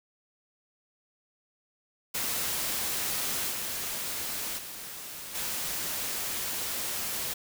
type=noise with level steps; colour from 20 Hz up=white; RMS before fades=-31 / -34 / -41 / -33 dBFS; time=2.14-7.34 s; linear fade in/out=10 ms; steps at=3.5 / 4.57 / 5.34 s; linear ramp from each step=20 ms; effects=none